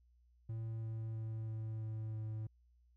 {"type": "tone with pitch steps", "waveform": "triangle", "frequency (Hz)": [112.3, 111.65, 111.01, 110.37, 109.74, 109.1], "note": ["A2", "A2", "A2", "A2", "A2", "A2"], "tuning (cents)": [36, 26, 16, 6, -4, -14], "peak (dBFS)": -37, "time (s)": [0.49, 2.47], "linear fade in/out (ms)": 5, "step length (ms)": 330, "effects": ["added 60 Hz sine -66 dBFS peak until 2.96 s"]}